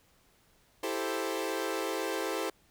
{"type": "chord", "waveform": "sawtooth", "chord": "A minor seventh", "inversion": "second", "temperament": "equal", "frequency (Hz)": [329.6, 392, 440, 523.3], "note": ["E4", "G4", "A4", "C5"], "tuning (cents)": [0, 0, 0, 0], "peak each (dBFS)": -33, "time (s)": [0.83, 2.5], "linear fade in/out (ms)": 5, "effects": ["pink hiss -66 dBFS RMS until 2.7 s"]}